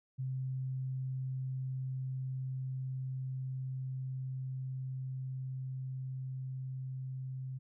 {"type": "tone with level ramp", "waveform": "sine", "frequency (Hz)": 130.81, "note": "C3", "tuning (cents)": 0, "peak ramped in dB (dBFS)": [-34, -38], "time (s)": [0.18, 7.59], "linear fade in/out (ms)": 20, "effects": []}